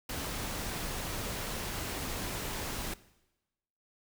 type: noise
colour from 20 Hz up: pink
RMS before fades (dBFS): -37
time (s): 0.09-2.94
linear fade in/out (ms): 5
effects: noise-tail reverb RT60 1.0 s tail -19 dB re dry